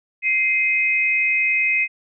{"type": "tone pair together", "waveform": "sine", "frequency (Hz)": [2093, 2524], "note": ["C7", "D#7"], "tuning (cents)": [0, 24], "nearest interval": "minor third", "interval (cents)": 324, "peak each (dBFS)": [-20, -18], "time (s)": [0.22, 1.88], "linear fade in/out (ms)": 50, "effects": []}